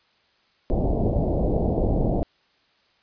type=low-pass noise; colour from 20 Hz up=pink; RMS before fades=-22 dBFS; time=0.7-2.23 s; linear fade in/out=0 ms; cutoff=730 Hz; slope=48 dB/octave; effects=white hiss -63 dBFS RMS until 3.02 s + resampled to 11025 Hz